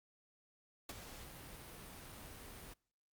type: noise with ADSR envelope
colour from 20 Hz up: pink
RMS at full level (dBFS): -43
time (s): 0.89-2.74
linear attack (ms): 4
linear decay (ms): 27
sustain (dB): -9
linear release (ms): 13
effects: noise-tail reverb RT60 0.5 s tail -26 dB re dry + Opus 48 kbps